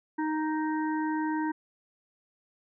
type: harmonic tone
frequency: 311.1 Hz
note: D#4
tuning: in tune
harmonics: 1 / 3 / 5 / 6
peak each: -28 / -33 / -40 / -43 dBFS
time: 0.18-1.52 s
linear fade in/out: 10 ms
effects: none